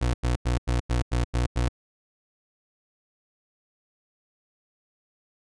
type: tone bursts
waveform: 30% pulse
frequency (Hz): 60.5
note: B1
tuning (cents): -35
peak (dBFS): -19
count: 8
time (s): 0.01-1.687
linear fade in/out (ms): 10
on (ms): 130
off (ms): 91
effects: resampled to 22050 Hz